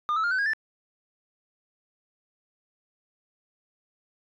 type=tone with pitch steps; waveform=sine; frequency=1211 / 1305.4 / 1407.2 / 1517 / 1635.3 / 1762.8 Hz; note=D#6 / E6 / F6 / F#6 / G#6 / A6; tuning=-47 / -17 / +13 / +43 / -27 / +3 cents; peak=-20 dBFS; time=0.09-0.534 s; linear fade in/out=0 ms; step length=74 ms; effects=tanh soft clip ceiling -22 dBFS